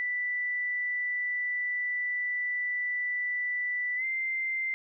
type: tone with pitch glide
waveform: sine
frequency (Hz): 1975.5 to 2086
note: B6 to C7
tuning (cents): 0 to -6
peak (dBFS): -28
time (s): 0-4.74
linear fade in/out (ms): 0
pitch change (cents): +94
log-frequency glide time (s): 3.96-4.04
effects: none